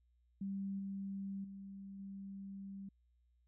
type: tone with level steps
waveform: sine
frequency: 196 Hz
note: G3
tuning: in tune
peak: -38 / -40 / -47 / -45 dBFS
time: 0.41-2.89 s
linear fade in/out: 5 ms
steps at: 0.79 / 1.44 / 1.99 s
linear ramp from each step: 5 ms
effects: added 60 Hz sine -70 dBFS peak until 3.47 s